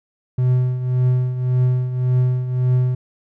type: tone with tremolo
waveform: triangle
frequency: 126.3 Hz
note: B2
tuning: 39 cents sharp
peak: -10 dBFS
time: 0.38-2.95 s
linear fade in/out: 5 ms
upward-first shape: triangle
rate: 1.8 Hz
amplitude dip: 70%
effects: none